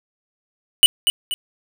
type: tone with echo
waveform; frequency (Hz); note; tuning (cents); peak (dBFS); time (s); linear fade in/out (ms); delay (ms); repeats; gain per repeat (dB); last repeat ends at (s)
square; 2960; F#7; 0; -6; 0.83-0.86; 0; 240; 2; -8; 1.34
effects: none